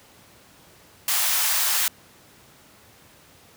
white high-pass noise, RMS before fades -22 dBFS, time 1.08-1.88 s, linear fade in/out 2 ms, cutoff 750 Hz, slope 24 dB/octave, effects pink hiss -52 dBFS RMS until 3.56 s + high-pass 80 Hz 12 dB/octave

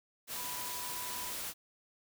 sine tone in noise, 987.8 Hz, B5, in tune, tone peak -45 dBFS, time 0.34-1.34 s, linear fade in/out 50 ms, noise white, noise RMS -40 dBFS, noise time 0.27-1.54 s, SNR -8 dB, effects none

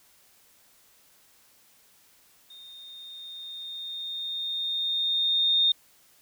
sine tone with level ramp, 3664 Hz, A#7, 31 cents flat, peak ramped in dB -45 to -18 dBFS, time 2.5-5.72 s, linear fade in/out 5 ms, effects white hiss -60 dBFS RMS until 6.21 s

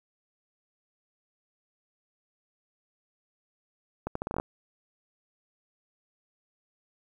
accelerating click train, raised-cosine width 1 ms, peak -17 dBFS, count 9, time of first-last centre 4.07-4.4 s, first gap 84 ms, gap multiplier 0.78, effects 9-bit

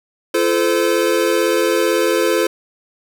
square tone cluster, 341.4 / 437 / 515 Hz, F4 / A4 / C5, -39 / -12 / -28 cents, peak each -19 dBFS, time 0.34-2.47 s, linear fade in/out 5 ms, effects none

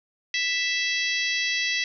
harmonic tone, 659.3 Hz, E5, in tune, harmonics 3 / 4 / 5 / 6 / 7 / 8 / 9, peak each -27 / -29 / -31 / -33 / -34 / -35 / -36 dBFS, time 0.34-1.84 s, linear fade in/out 2 ms, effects none

